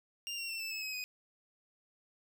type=tone with pitch steps; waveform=25% pulse; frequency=2794 / 2743 / 2693 / 2643 / 2595 / 2547 / 2501 Hz; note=F7 / F7 / E7 / E7 / E7 / D#7 / D#7; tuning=0 / -32 / +36 / +4 / -28 / +40 / +8 cents; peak=-34 dBFS; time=0.27-1.04 s; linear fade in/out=0 ms; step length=110 ms; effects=none